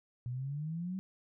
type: exponential sweep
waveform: sine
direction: up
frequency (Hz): 119.6 to 192.7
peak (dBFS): -35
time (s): 0.26-0.99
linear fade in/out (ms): 0
effects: none